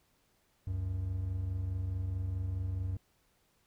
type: tone pair together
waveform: triangle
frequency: 69.3 / 94.01 Hz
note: C#2 / F#2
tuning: 0 / +28 cents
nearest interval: perfect fourth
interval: 528 cents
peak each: -38 / -31 dBFS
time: 0.67-2.97 s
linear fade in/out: 5 ms
effects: pink hiss -72 dBFS RMS until 3.66 s